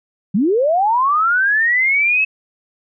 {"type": "linear sweep", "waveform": "sine", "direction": "up", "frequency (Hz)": [171.9, 2611], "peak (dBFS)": -12, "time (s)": [0.34, 2.25], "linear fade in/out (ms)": 10, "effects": []}